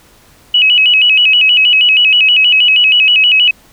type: tone with vibrato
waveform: sine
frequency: 2742 Hz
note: F7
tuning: 32 cents flat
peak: -5 dBFS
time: 0.54-3.51 s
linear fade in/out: 5 ms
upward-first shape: square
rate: 6.3 Hz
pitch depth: 120 cents each way
effects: pink hiss -45 dBFS RMS until 3.72 s